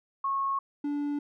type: tone pair in turn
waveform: sine / triangle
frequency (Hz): 1094 / 289.8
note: C#6 / D4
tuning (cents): -23 / -23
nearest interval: octave + major seventh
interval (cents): 2300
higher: first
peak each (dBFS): -26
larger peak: neither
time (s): 0.24-0.59 / 0.84-1.19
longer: neither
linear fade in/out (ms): 5
effects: none